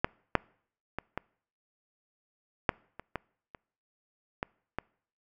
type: clicks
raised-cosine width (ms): 0.5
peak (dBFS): -9 / -6 / -18 / -17 / -7 / -25 / -17 / -29 / -16 / -17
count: 10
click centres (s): 0.045 / 0.353 / 0.986 / 1.176 / 2.692 / 2.996 / 3.157 / 3.548 / 4.429 / 4.786
effects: noise-tail reverb RT60 0.6 s tail -26 dB re dry